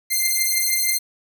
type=beating tone pair; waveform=5% pulse; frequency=2090 / 2096.3 Hz; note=C7 / C7; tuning=-2 / +3 cents; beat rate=6.3 Hz; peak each=-11 dBFS; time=0.1-0.99 s; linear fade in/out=20 ms; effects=none